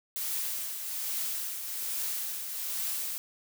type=noise with tremolo; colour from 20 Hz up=blue; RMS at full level=-32 dBFS; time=0.16-3.18 s; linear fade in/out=0 ms; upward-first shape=triangle; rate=1.2 Hz; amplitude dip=50%; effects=none